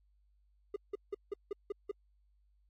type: tone bursts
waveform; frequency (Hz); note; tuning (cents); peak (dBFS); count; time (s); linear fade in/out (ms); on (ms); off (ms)
triangle; 405.9; G#4; -40; -32; 7; 0.74-1.914; 5; 22; 170
effects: added 50 Hz sine -67 dBFS peak until 2.69 s + AAC 48 kbps